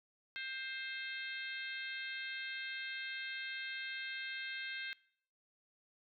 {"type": "harmonic tone with a mistuned harmonic", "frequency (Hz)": 525, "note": "C5", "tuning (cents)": 6, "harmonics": [3, 4, 5, 6, 7, 8], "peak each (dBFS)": [-44, -46, -48, -50, -51, -52], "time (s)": [0.36, 4.93], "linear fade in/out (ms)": 0, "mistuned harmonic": 6, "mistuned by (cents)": 34, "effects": ["noise-tail reverb RT60 0.6 s tail -22 dB re dry"]}